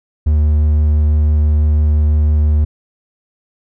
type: tone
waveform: triangle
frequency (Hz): 75.5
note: D2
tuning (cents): +48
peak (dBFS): -7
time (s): 0.26-2.65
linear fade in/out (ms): 10
effects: none